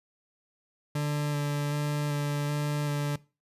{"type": "tone with vibrato", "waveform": "40% pulse", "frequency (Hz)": 146.5, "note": "D3", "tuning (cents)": -4, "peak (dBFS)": -26, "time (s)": [0.95, 3.16], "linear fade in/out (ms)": 5, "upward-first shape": "square", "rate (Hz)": 1.3, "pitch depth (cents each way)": 11, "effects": ["noise-tail reverb RT60 0.3 s tail -20 dB re dry", "resampled to 32000 Hz"]}